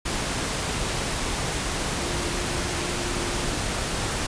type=tone in noise; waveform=sine; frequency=351.8 Hz; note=F4; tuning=13 cents sharp; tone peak=-35 dBFS; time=1.96-3.53 s; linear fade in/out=10 ms; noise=pink; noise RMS=-27 dBFS; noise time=0.05-4.27 s; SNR=-11 dB; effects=resampled to 22050 Hz